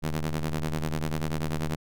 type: ring-modulated tone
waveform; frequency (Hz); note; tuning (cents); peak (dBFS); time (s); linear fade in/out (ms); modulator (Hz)
sawtooth; 79; D#2; +27; -20; 0.02-1.76; 20; 73.9
effects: none